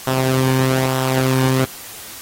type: tone with flanger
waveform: sawtooth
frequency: 130.81 Hz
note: C3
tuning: in tune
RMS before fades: -17 dBFS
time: 0.07-1.65 s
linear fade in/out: 5 ms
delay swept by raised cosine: 0.44 to 1.54 ms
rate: 1.1 Hz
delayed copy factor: -0.5
effects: white hiss -35 dBFS RMS until 2.21 s + AAC 48 kbps